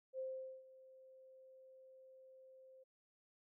sine tone with ADSR envelope, 523.3 Hz, C5, in tune, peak -40 dBFS, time 0.13-2.84 s, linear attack 59 ms, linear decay 440 ms, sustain -19 dB, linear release 14 ms, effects none

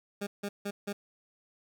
20% pulse tone bursts, 202.4 Hz, G#3, 44 cents flat, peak -28 dBFS, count 4, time 0.21-0.93 s, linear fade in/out 10 ms, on 60 ms, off 160 ms, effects none

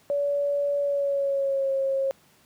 sine tone with pitch glide, 571 to 540.8 Hz, D5 to C#5, -49 to -43 cents, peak -22 dBFS, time 0.1-2.11 s, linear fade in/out 0 ms, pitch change -94 cents, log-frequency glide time 0.79-1.72 s, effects pink hiss -59 dBFS RMS until 2.45 s + high-pass 100 Hz 12 dB/octave

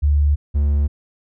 sine / triangle tone pair in turn, 72.9 / 72.15 Hz, D2 / D2, -12 / -30 cents, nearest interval unison, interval 18 cents, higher first, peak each -12 dBFS, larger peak neither, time 0.02-0.36 / 0.54-0.88 s, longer neither, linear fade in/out 20 ms, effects none

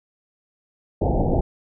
pink low-pass noise, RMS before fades -20 dBFS, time 1.01-1.41 s, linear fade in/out 5 ms, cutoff 840 Hz, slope 96 dB/octave, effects none

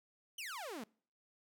sawtooth exponential sweep, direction down, 3151 to 200 Hz, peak -39 dBFS, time 0.38-0.84 s, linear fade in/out 5 ms, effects noise-tail reverb RT60 0.5 s tail -26 dB re dry

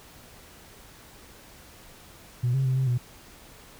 sine tone with pitch steps, 122.7 / 134.2 / 129.9 / 131.9 / 122.8 Hz, B2 / C3 / C3 / C3 / B2, -11 / +44 / -12 / +14 / -9 cents, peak -20 dBFS, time 2.43-2.98 s, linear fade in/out 10 ms, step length 110 ms, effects tanh soft clip ceiling -18 dBFS + pink hiss -50 dBFS RMS until 3.79 s

